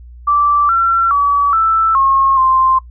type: tone with pitch steps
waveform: sine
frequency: 1166 / 1356 / 1141 / 1324 / 1082 / 1048 Hz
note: D6 / E6 / C#6 / E6 / C#6 / C6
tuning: -13 / +49 / +50 / +7 / -42 / +2 cents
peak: -9 dBFS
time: 0.27-2.79 s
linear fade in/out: 10 ms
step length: 420 ms
effects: noise-tail reverb RT60 0.1 s tail -18 dB re dry + added 60 Hz sine -33 dBFS peak until 2.9 s